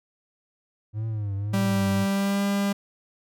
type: tone with vibrato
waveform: triangle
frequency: 105 Hz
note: G#2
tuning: 19 cents sharp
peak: -24 dBFS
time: 0.93-2.07 s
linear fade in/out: 50 ms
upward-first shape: triangle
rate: 1.8 Hz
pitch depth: 130 cents each way
type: tone with pitch glide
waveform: 45% pulse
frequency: 195.7 to 200 Hz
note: G3 to G3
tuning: -3 to +35 cents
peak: -22 dBFS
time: 1.53-2.73 s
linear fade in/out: 10 ms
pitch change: +38 cents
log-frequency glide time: 2.01-2.44 s
effects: none